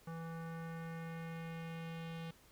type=tone with low-pass filter sweep; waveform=square; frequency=164.81 Hz; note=E3; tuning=in tune; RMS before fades=-45 dBFS; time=0.07-2.31 s; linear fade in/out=5 ms; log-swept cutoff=1300 to 3300 Hz; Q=1.9; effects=pink hiss -65 dBFS RMS until 2.51 s